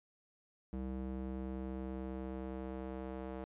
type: tone with band-pass filter sweep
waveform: square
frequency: 64.8 Hz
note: C2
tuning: 16 cents flat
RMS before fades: -42 dBFS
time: 0.73-3.44 s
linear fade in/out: 0 ms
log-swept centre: 230 to 500 Hz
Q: 0.95
effects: resampled to 8000 Hz